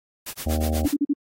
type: noise with tremolo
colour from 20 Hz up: white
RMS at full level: -32 dBFS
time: 0.26-0.95 s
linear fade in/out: 5 ms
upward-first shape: sine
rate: 8.3 Hz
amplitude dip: 100%
type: harmonic tone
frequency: 77.9 Hz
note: D#2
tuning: 3 cents sharp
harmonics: 1 / 3 / 4 / 5 / 6 / 7 / 8 / 9 / 10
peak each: -22 / -28 / -34 / -41 / -41 / -34 / -35 / -39 / -39 dBFS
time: 0.46-0.86 s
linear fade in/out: 5 ms
type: tone bursts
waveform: sine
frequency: 287.9 Hz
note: D4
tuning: 34 cents flat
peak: -17 dBFS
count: 4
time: 0.84-1.135 s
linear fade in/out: 10 ms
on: 43 ms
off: 41 ms
effects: AAC 48 kbps